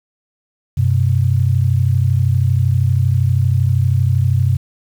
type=tone pair together; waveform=sine; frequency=94.6 / 127.27 Hz; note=F#2 / C3; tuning=+39 / -48 cents; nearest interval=perfect fourth; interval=513 cents; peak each=-14 dBFS; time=0.77-4.57 s; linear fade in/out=10 ms; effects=7-bit